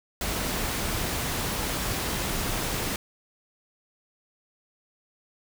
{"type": "noise", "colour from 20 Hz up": "pink", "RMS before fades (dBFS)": -29, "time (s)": [0.21, 2.96], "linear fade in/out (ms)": 2, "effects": []}